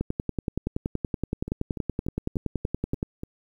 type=two click trains; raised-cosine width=3 ms; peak=-20 / -13 dBFS; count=7 / 33; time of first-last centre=1.48-3.234 / 0.01-3.029 s; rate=3.42 / 10.6 Hz; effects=9-bit